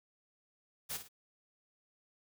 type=noise with echo; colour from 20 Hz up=white; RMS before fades=-39 dBFS; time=0.89-0.98 s; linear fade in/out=20 ms; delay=54 ms; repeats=2; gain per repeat=-9 dB; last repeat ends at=1.088 s; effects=none